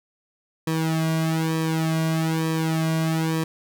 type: tone with flanger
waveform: sawtooth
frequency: 160.9 Hz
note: E3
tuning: 42 cents flat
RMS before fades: -23 dBFS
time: 0.67-3.44 s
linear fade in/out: 5 ms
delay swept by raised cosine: 1.4 to 2.31 ms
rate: 1.1 Hz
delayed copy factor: -0.95
effects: none